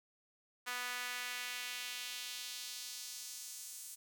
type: tone with high-pass filter sweep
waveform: sawtooth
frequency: 246.9 Hz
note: B3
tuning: in tune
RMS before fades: -44 dBFS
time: 0.66-3.96 s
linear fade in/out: 20 ms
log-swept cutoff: 1400 to 8200 Hz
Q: 1.3
effects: none